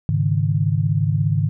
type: chord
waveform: sine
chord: Ab suspended fourth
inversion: none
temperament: equal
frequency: 103.83 / 138.59 / 155.56 Hz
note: Ab2 / Db3 / Eb3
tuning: 0 / 0 / 0 cents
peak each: -20 / -21 / -20 dBFS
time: 0.09-1.49 s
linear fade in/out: 0 ms
effects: none